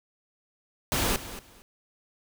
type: noise with echo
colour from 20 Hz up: pink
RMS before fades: -26 dBFS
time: 0.92-1.16 s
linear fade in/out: 0 ms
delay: 230 ms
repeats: 2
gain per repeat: -14 dB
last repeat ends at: 1.62 s
effects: none